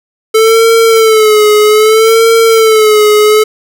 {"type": "tone with vibrato", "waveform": "square", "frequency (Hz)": 438.2, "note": "A4", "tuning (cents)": -7, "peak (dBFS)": -4, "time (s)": [0.34, 3.44], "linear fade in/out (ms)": 10, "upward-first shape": "sine", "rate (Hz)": 0.63, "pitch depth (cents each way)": 68, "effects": []}